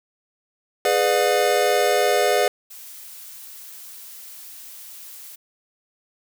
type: chord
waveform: square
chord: G# diminished seventh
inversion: none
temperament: just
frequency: 415.3 / 498.4 / 598 / 717.6 Hz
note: G#4 / B4 / D5 / F5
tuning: 0 / +16 / +31 / +47 cents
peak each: -23 dBFS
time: 0.85-2.48 s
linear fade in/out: 2 ms
type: noise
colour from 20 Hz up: blue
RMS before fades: -40 dBFS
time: 2.7-5.36 s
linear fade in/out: 10 ms
effects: none